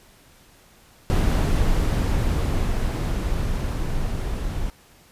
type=noise with level ramp; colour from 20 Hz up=brown; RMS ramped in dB=-18 to -27 dBFS; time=1.1-4.7 s; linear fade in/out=0 ms; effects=pink hiss -53 dBFS RMS until 5.11 s + resampled to 32000 Hz